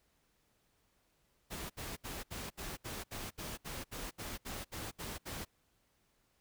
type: noise bursts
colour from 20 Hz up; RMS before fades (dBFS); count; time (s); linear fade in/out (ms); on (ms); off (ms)
pink; -43; 15; 1.5-5.452; 20; 200; 68
effects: pink hiss -75 dBFS RMS until 6.4 s